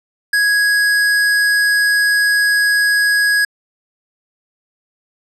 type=tone; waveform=square; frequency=1661.2 Hz; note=G#6; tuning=in tune; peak=-12 dBFS; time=0.33-3.45 s; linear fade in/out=5 ms; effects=low-pass 11000 Hz 12 dB/octave